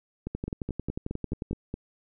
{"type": "two click trains", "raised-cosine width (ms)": 3, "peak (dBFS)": [-19, -18], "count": [8, 14], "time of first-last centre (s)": [[0.27, 1.741], [0.35, 1.511]], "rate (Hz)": [4.76, 11.2], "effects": []}